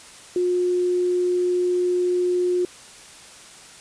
sine tone, 358.6 Hz, F4, 46 cents sharp, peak -18 dBFS, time 0.36-2.65 s, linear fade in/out 2 ms, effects white hiss -44 dBFS RMS until 3.8 s + resampled to 22050 Hz

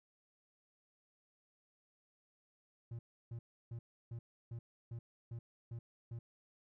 triangle tone bursts, 116.54 Hz, A#2, in tune, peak -40 dBFS, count 9, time 2.91-6.19 s, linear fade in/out 5 ms, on 80 ms, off 320 ms, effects none

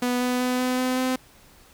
sawtooth tone with pitch steps, 246.9 / 248.9 / 250.9 / 253 / 255 / 257.1 Hz, B3 / B3 / B3 / B3 / C4 / C4, 0 / +14 / +28 / +42 / -44 / -30 cents, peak -18 dBFS, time 0.02-1.16 s, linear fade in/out 5 ms, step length 190 ms, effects pink hiss -53 dBFS RMS until 1.73 s

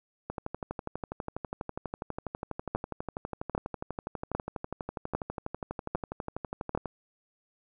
two click trains, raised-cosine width 1 ms, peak -20 / -14 dBFS, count 81 / 6, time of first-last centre 0.3-6.857 / 2.75-6.75 s, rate 12.2 / 1.25 Hz, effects none

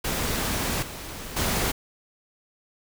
pink noise with level steps, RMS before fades -27 / -37 / -25 dBFS, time 0.04-1.72 s, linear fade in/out 10 ms, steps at 0.82 / 1.36 s, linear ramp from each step 10 ms, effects none

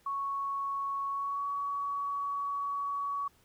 sine tone with pitch glide, 1108.7 to 1128.1 Hz, C#6 to C#6, 0 to +30 cents, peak -31 dBFS, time 0.06-3.28 s, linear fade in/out 5 ms, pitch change +30 cents, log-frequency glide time 1.09-1.48 s, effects pink hiss -66 dBFS RMS until 3.44 s

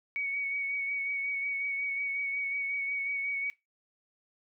sine tone with vibrato, 2238 Hz, C#7, 16 cents sharp, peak -30 dBFS, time 0.16-3.5 s, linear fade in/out 0 ms, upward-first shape sine, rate 5.5 Hz, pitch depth 23 cents each way, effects noise-tail reverb RT60 0.2 s tail -18 dB re dry

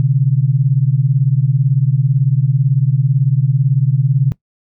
sine beating tone pair, 127.1 / 145.1 Hz, C3 / D3, -50 / -21 cents, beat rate 18 Hz, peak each -13 dBFS, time 0-4.32 s, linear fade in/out 0 ms, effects noise-tail reverb RT60 0.1 s tail -20 dB re dry

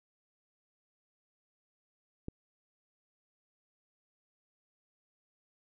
click, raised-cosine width 3 ms, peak -25 dBFS, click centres 2.284 s, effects none

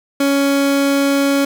30% pulse tone, 278.8 Hz, C#4, 10 cents sharp, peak -10 dBFS, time 0.2-1.45 s, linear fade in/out 5 ms, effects none

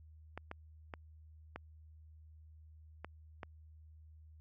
clicks, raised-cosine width 0.5 ms, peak -28 dBFS, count 6, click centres 0.376 / 0.514 / 0.938 / 1.56 / 3.046 / 3.432 s, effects added 78 Hz sine -55 dBFS peak until 4.4 s

